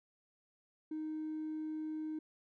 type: tone with hard clipping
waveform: sine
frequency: 311.1 Hz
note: D#4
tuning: in tune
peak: -38 dBFS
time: 0.91-2.19 s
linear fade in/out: 5 ms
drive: 1 dB
effects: none